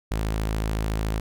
sawtooth tone, 53.8 Hz, A1, 38 cents flat, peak -20 dBFS, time 0.11-1.2 s, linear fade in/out 5 ms, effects none

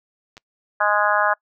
clicks, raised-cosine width 0.2 ms, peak -25 dBFS, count 2, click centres 0.369 / 0.378 s
harmonic tone, 207.7 Hz, G#3, in tune, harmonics 3 / 4 / 5 / 6 / 7 / 8, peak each -23 / -23 / -23 / -23 / -23 / -23 dBFS, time 0.8-1.34 s, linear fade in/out 10 ms
effects noise-tail reverb RT60 0.1 s tail -25 dB re dry

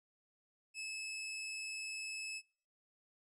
sawtooth tone, 2600 Hz, E7, 24 cents flat, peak -38 dBFS, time 0.74-2.42 s, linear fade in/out 50 ms, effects noise-tail reverb RT60 0.5 s tail -23 dB re dry + resampled to 24000 Hz

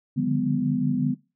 sine tone cluster, 145.2 / 150.8 / 177.1 / 202.6 / 248.8 Hz, D3 / D3 / F3 / G#3 / B3, -19 / +46 / +24 / -43 / +13 cents, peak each -28 / -30 / -30 / -29 / -24 dBFS, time 0.16-1.15 s, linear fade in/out 20 ms, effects noise-tail reverb RT60 0.3 s tail -21 dB re dry

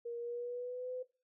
sine tone with pitch glide, 471.7 to 505.6 Hz, A#4 to B4, +20 to +41 cents, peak -38 dBFS, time 0.05-1.03 s, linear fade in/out 10 ms, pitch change +121 cents, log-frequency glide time 0.18-0.91 s, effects noise-tail reverb RT60 0.3 s tail -17 dB re dry

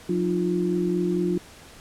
sine tone cluster, 179.8 / 306.8 / 351.2 Hz, F#3 / D#4 / F4, -49 / -24 / +10 cents, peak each -25 / -29 / -24 dBFS, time 0.09-1.38 s, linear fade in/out 5 ms, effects pink hiss -47 dBFS RMS until 1.8 s + low-pass 11000 Hz 12 dB/octave

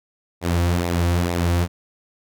sawtooth tone with flanger, 86.7 Hz, F2, 12 cents flat, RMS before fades -20 dBFS, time 0.41-1.68 s, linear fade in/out 50 ms, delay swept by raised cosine 0.64 to 4.94 ms, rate 2.2 Hz, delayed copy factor -0.55, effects none

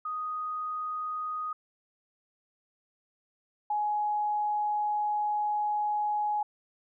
sine tone pair in turn, 1244.5 / 838.1 Hz, D#6 / G#5, 0 / +16 cents, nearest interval perfect fifth, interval 684 cents, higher first, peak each -31 / -26 dBFS, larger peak second, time 0.05-1.53 / 3.7-6.43 s, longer second, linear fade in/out 5 ms, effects none

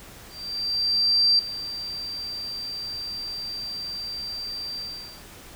sine tone with ADSR envelope, 4699 Hz, D8, in tune, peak -15 dBFS, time 0.29-5.23 s, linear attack 1100 ms, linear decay 4 ms, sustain -15 dB, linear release 440 ms, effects pink hiss -45 dBFS RMS until 5.55 s

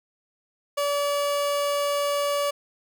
30% pulse tone, 574 Hz, D5, 40 cents flat, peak -20 dBFS, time 0.77-2.51 s, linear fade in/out 10 ms, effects none

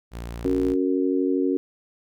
sawtooth tone, 58.27 Hz, A#1, in tune, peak -28 dBFS, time 0.11-0.76 s, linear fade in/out 50 ms
harmonic tone, 92.5 Hz, F#2, in tune, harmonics 3 / 4 / 5, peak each -22 / -24 / -28 dBFS, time 0.45-1.57 s, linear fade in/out 0 ms
effects none

